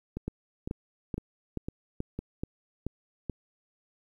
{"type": "two click trains", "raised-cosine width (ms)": 3, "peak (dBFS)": [-19, -21], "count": [8, 5], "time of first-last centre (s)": [[0.28, 3.297], [0.17, 2.19]], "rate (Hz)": [2.32, 1.98], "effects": ["10-bit"]}